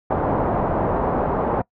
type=low-pass noise; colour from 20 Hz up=white; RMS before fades=-21 dBFS; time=0.1-1.62 s; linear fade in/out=10 ms; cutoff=930 Hz; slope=24 dB/octave; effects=noise-tail reverb RT60 0.1 s tail -23 dB re dry